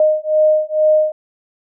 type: beating tone pair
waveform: sine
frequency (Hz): 616 / 618.2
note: D#5 / D#5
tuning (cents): -17 / -11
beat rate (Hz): 2.2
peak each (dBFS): -14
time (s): 0-1.12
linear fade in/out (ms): 2
effects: none